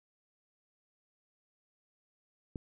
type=click; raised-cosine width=3 ms; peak=-26 dBFS; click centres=2.558 s; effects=none